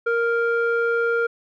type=tone with low-pass filter; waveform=square; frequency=466.2 Hz; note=A#4; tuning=in tune; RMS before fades=-21 dBFS; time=0.06-1.27 s; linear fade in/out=10 ms; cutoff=1400 Hz; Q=2.6; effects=none